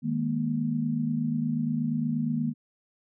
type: chord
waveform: sine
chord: D# suspended fourth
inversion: none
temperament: equal with one note detuned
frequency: 155.56 / 207.7 / 236.1 Hz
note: D#3 / G#3 / A#3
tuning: 0 / 0 / +22 cents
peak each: -30 / -33 / -27 dBFS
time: 0.02-2.54 s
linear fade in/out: 50 ms
effects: none